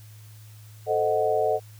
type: chord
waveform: sine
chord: A diminished seventh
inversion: none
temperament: equal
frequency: 440 / 523.3 / 622.3 / 740 Hz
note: A4 / C5 / Eb5 / Gb5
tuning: 0 / 0 / 0 / 0 cents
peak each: -25 / -29 / -25 / -26 dBFS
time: 0.86-1.6 s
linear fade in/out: 50 ms
effects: added 107 Hz sine -44 dBFS peak until 1.79 s + white hiss -55 dBFS RMS until 1.79 s